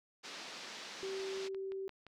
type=band-pass noise; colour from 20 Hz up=white; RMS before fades=-48 dBFS; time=0.23-1.49 s; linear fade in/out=20 ms; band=180 to 5400 Hz; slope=24 dB/octave
type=tone; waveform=sine; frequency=386.1 Hz; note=G4; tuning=26 cents flat; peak=-38 dBFS; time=1.03-1.88 s; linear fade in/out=0 ms
type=click train; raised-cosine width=0.3 ms; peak=-37 dBFS; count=6; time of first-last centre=1.2-2.067 s; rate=5.77 Hz
effects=none